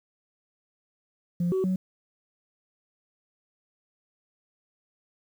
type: tone with pitch steps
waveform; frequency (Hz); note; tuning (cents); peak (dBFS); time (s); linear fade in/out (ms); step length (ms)
sine; 174.4 / 377.6 / 186.3; F3 / F#4 / F#3; -2 / +35 / +12; -21; 1.4-1.76; 5; 120
effects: tanh soft clip ceiling -21 dBFS + 9-bit